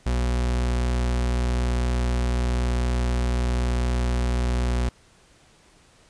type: tone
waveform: 40% pulse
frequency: 61 Hz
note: B1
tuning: 21 cents flat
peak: -20 dBFS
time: 0.06-4.89 s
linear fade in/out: 5 ms
effects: pink hiss -56 dBFS RMS until 6.09 s + resampled to 22050 Hz